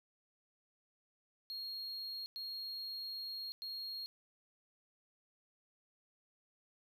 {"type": "tone bursts at uneven times", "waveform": "triangle", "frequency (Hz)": 4268, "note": "C8", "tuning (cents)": 34, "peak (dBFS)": -40, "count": 3, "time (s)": [[1.5, 2.26], [2.36, 3.52], [3.62, 4.06]], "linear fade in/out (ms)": 0, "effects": []}